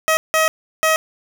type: tone bursts at uneven times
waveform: 15% pulse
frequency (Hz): 635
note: D#5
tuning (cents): +35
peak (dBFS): -7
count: 3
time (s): 0.08-0.17 / 0.34-0.48 / 0.83-0.96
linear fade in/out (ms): 0
effects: none